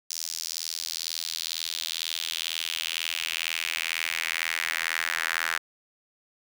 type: tone with high-pass filter sweep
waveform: sawtooth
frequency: 82.1 Hz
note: E2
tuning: 6 cents flat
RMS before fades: -31 dBFS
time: 0.1-5.58 s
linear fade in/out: 5 ms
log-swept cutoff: 5600 to 1600 Hz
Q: 2.7
effects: none